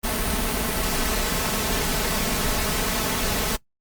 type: noise with comb filter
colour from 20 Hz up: pink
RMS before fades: -24 dBFS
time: 0.03-3.57 s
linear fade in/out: 20 ms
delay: 4.6 ms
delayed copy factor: +0.55
effects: noise-tail reverb RT60 0.1 s tail -20 dB re dry + Opus 32 kbps